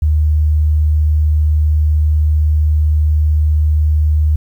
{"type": "tone", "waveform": "sine", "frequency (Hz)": 76.3, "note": "D#2", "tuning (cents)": -33, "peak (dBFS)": -9, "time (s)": [0.02, 4.36], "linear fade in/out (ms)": 5, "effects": ["8-bit"]}